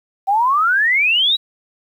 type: exponential sweep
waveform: sine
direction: up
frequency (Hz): 758 to 3951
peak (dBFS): -12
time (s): 0.27-1.37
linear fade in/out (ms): 20
effects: 8-bit